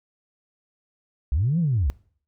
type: linear two-way sweep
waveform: sine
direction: up then down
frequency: 57.4 to 178.2 to 57.4 Hz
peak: -18 dBFS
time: 1.32-1.9 s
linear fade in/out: 0 ms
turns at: 1.59 s
effects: noise-tail reverb RT60 0.5 s tail -22 dB re dry + tanh soft clip ceiling -14 dBFS